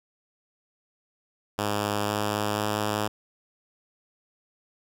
5% pulse tone with pitch steps, 103.6 / 104.44 / 105.29 Hz, G#2 / G#2 / G#2, -4 / +10 / +24 cents, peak -14 dBFS, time 1.58-3.08 s, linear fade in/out 10 ms, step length 500 ms, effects none

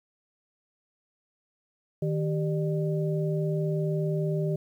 sine tone cluster, 156.3 / 391.5 / 600 Hz, D#3 / G4 / D5, +8 / -2 / +37 cents, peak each -26 / -31 / -35 dBFS, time 2.02-4.56 s, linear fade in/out 5 ms, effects 10-bit

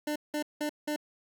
25% pulse tone bursts, 298.9 Hz, D4, 31 cents sharp, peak -26 dBFS, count 4, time 0.07-0.962 s, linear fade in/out 5 ms, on 88 ms, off 180 ms, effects none

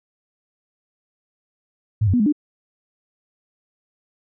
sine tone with pitch steps, 107.7 / 94.3 / 244.5 / 209.4 / 296.5 Hz, A2 / F#2 / B3 / G#3 / D4, -37 / +33 / -17 / +15 / +17 cents, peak -14 dBFS, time 2.01-2.325 s, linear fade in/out 10 ms, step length 63 ms, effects none

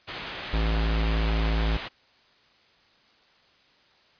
white low-pass noise, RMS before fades -37 dBFS, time 0.07-1.89 s, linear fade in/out 20 ms, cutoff 3600 Hz, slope 24 dB/octave
square tone, 54.7 Hz, A1, 9 cents flat, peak -23 dBFS, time 0.53-1.77 s, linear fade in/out 5 ms
effects white hiss -60 dBFS RMS until 4.19 s + resampled to 11025 Hz

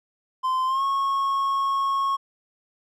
triangle tone with pitch glide, 1035 to 1095.3 Hz, C6 to C#6, -19 to -21 cents, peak -19 dBFS, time 0.43-2.17 s, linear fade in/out 20 ms, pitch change +98 cents, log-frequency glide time 0.66-0.83 s, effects none

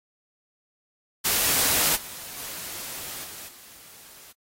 white noise with level steps, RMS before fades -22 / -39 / -36 / -40 / -48 dBFS, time 1.24-4.33 s, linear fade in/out 20 ms, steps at 1.95 / 2.36 / 3.23 / 3.47 s, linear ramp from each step 20 ms, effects AAC 48 kbps

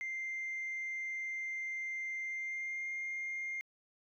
sine tone with pitch glide, 2093 to 2116 Hz, C7 to C7, 0 to +19 cents, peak -35 dBFS, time 0.01-3.61 s, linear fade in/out 0 ms, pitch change +19 cents, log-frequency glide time 2.23-2.9 s, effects tanh soft clip ceiling -34 dBFS

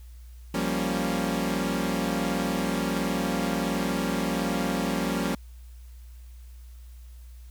sawtooth chord, G half-diminished seventh, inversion third, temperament equal, 174.61 / 196 / 233.1 / 277.2 Hz, F3 / G3 / Bb3 / Db4, 0 / 0 / 0 / 0 cents, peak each -27 dBFS, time 0.54-5.35 s, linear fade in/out 5 ms, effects added 60 Hz sine -42 dBFS peak until 7.5 s + white hiss -61 dBFS RMS until 7.5 s

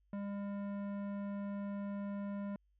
sine tone with tanh clipping, 201.2 Hz, G3, 45 cents sharp, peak -40 dBFS, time 0.13-2.56 s, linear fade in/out 2 ms, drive 15 dB, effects added 50 Hz sine -70 dBFS peak until 2.79 s

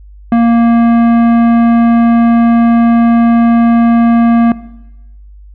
triangle tone with tanh clipping, 233.1 Hz, A#3, in tune, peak -7 dBFS, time 0.32-4.52 s, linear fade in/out 2 ms, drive 18 dB, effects noise-tail reverb RT60 1.0 s tail -18 dB re dry + added 50 Hz sine -32 dBFS peak until 5.54 s

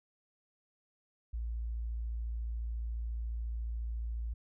sine tone, 57.1 Hz, A#1, 35 cents flat, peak -34 dBFS, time 1.33-4.34 s, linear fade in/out 10 ms, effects none

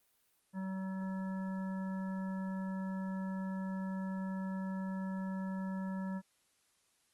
harmonic tone, 190 Hz, F#3, 46 cents sharp, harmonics 1 / 3 / 5 / 7 / 9, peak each -36 / -50 / -49 / -56 / -54 dBFS, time 0.53-6.22 s, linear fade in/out 50 ms, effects white hiss -74 dBFS RMS until 7.13 s + Opus 32 kbps

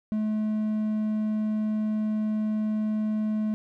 triangle tone, 214.8 Hz, A3, 41 cents flat, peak -22 dBFS, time 0.12-3.54 s, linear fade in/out 0 ms, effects none

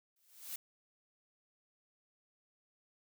blue noise with exponential growth, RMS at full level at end -39 dBFS, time 0.16-0.56 s, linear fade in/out 5 ms, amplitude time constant 85 ms, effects none

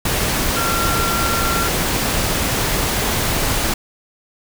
sine tone in noise, 1370 Hz, F6, 34 cents flat, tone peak -21 dBFS, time 0.56-1.68 s, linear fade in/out 5 ms, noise pink, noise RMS -19 dBFS, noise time 0.05-3.74 s, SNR -5 dB, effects none

